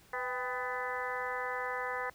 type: harmonic tone with a mistuned harmonic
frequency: 250.3 Hz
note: B3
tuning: 23 cents sharp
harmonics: 2 / 3 / 4 / 5 / 6 / 7 / 8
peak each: -40 / -42 / -40 / -42 / -44 / -40 / -43 dBFS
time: 0.13-2.1 s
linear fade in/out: 5 ms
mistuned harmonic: 3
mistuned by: +68 cents
effects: pink hiss -61 dBFS RMS until 2.14 s